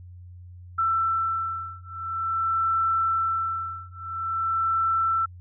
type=beating tone pair; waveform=sine; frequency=1335 / 1335.48 Hz; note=E6 / E6; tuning=+22 / +22 cents; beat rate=0.48 Hz; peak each=-26 dBFS; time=0.78-5.26 s; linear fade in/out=10 ms; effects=added 89 Hz sine -41 dBFS peak until 5.4 s